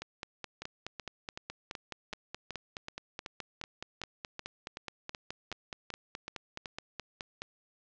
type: two click trains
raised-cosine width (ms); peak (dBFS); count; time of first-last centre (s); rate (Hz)
0.2; -22 / -21; 17 / 36; 0.62-6.658 / 0.02-7.42; 2.65 / 4.73
effects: low-pass 6000 Hz 12 dB/octave